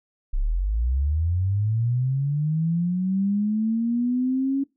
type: linear sweep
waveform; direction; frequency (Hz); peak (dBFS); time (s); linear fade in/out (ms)
sine; up; 30.34 to 277.2; -20; 0.33-4.64; 10
effects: noise-tail reverb RT60 0.2 s tail -20 dB re dry